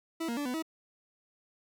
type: tone with pitch steps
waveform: 40% pulse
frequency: 327.8 / 234.6 / 289.6 / 249.9 / 321.5 Hz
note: E4 / A#3 / D4 / B3 / E4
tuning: -10 / +11 / -24 / +21 / -43 cents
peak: -31 dBFS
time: 0.2-0.625 s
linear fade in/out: 10 ms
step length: 85 ms
effects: none